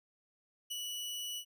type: tone with ADSR envelope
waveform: sawtooth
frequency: 2947 Hz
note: F#7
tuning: 8 cents flat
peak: -33 dBFS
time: 0.7-1.45 s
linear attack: 15 ms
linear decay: 22 ms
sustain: -2 dB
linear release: 73 ms
effects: none